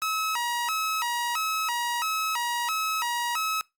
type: tone with vibrato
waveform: sawtooth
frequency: 1108.7 Hz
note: C#6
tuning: in tune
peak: -22 dBFS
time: 0.02-3.61 s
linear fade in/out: 0 ms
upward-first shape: square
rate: 1.5 Hz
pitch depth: 260 cents each way
effects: noise-tail reverb RT60 0.2 s tail -23 dB re dry + Opus 48 kbps